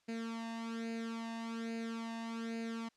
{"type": "tone with flanger", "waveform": "sawtooth", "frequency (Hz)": 228.2, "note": "A#3", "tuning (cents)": -37, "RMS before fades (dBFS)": -41, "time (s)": [0.08, 2.89], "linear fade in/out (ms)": 10, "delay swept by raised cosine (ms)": [0.44, 1.11], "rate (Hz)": 1.2, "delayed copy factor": 0.75, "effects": ["white hiss -75 dBFS RMS until 2.96 s", "low-pass 6000 Hz 12 dB/octave"]}